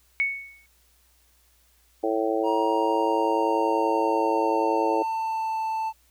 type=tone with exponential decay; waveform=sine; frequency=2217 Hz; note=C#7; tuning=in tune; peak=-18 dBFS; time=0.2-0.66 s; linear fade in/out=0 ms; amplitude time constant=100 ms
type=harmonic tone; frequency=110.4 Hz; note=A2; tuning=6 cents sharp; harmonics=3 / 4 / 5 / 6 / 7; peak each=-27 / -27 / -28 / -33 / -30 dBFS; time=2.03-5.03 s; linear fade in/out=10 ms
type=tone with pitch glide; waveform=triangle; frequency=943 to 884.9 Hz; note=A#5 to A5; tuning=+20 to +10 cents; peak=-23 dBFS; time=2.43-5.93 s; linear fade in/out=50 ms; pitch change=-110 cents; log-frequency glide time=2.56-5.59 s
effects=added 60 Hz sine -63 dBFS peak until 6.1 s + white hiss -63 dBFS RMS until 6.1 s